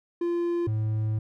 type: tone pair in turn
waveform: triangle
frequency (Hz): 344.8 / 108.61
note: F4 / A2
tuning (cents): -22 / -22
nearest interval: octave + minor sixth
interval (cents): 2000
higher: first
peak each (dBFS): -22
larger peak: neither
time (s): 0.21-0.67 / 0.67-1.19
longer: second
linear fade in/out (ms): 5
effects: none